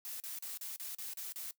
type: noise bursts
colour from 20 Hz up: blue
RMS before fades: -43 dBFS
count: 8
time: 0.05-1.509 s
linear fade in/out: 0 ms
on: 150 ms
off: 37 ms
effects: noise-tail reverb RT60 0.1 s tail -19 dB re dry